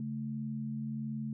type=tone pair together; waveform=sine; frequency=138.59 / 220 Hz; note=C#3 / A3; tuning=0 / 0 cents; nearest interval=minor sixth; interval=800 cents; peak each=-39 / -36 dBFS; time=0-1.33 s; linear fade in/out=2 ms; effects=none